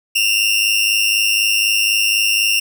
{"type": "tone pair together", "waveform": "sawtooth", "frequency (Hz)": [2700, 2804], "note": ["E7", "F7"], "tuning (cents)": [41, 6], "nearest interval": "minor second", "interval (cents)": 65, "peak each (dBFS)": -13, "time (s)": [0.15, 2.6], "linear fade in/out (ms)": 10, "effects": []}